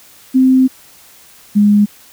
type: tone pair in turn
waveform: sine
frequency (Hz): 260 / 206.4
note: C4 / G#3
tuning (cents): -11 / -10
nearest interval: major third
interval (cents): 399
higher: first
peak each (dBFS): -6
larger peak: neither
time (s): 0.34-0.68 / 1.55-1.86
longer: first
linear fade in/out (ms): 20
effects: white hiss -43 dBFS RMS until 2.12 s